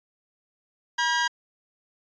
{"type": "tone pair together", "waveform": "sawtooth", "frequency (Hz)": [963, 1616.3], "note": ["B5", "G#6"], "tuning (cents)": [-44, -47], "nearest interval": "major sixth", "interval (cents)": 897, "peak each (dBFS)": -21, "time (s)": [0.98, 1.28], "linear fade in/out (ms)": 10, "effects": ["resampled to 16000 Hz"]}